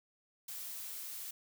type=noise; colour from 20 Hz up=blue; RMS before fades=-44 dBFS; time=0.48-1.31 s; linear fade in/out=5 ms; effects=none